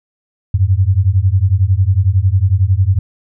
sine beating tone pair, 89.9 / 100.9 Hz, F#2 / G#2, -49 / -49 cents, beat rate 11 Hz, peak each -12 dBFS, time 0.54-2.99 s, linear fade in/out 5 ms, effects none

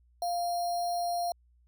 sine tone with sample-and-hold, 698.5 Hz, F5, in tune, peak -28 dBFS, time 0.22-1.32 s, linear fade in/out 2 ms, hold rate 4900 Hz, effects added 60 Hz sine -61 dBFS peak until 1.67 s

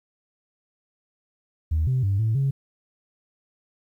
sine tone with pitch steps, 79 / 129.1 / 98.5 / 110.8 / 136.8 Hz, D#2 / C3 / G2 / A2 / C#3, +27 / -23 / +9 / +13 / -23 cents, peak -18 dBFS, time 1.71-2.51 s, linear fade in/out 10 ms, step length 160 ms, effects tanh soft clip ceiling -16 dBFS + 10-bit

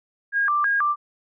sine tone with vibrato, 1386 Hz, F6, 14 cents flat, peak -18 dBFS, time 0.32-0.96 s, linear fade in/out 50 ms, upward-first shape square, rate 3.1 Hz, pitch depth 280 cents each way, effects none

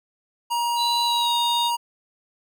square tone, 947 Hz, A#5, 27 cents sharp, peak -22 dBFS, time 0.5-1.77 s, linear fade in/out 20 ms
sine tone with pitch glide, 3967 to 3701 Hz, B7 to A#7, +7 to -13 cents, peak -23 dBFS, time 0.76-1.71 s, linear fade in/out 50 ms, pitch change -120 cents, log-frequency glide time 1.04-1.37 s
effects none

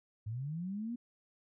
sine linear sweep, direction up, 101.5 to 244.9 Hz, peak -36 dBFS, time 0.26-0.96 s, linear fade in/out 10 ms, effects none

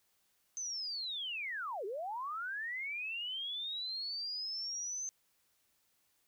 sine linear two-way sweep, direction down then up, 6272 to 368.5 to 6272 Hz, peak -37 dBFS, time 0.57-5.09 s, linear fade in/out 0 ms, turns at 1.85 s, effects white hiss -75 dBFS RMS until 6.27 s

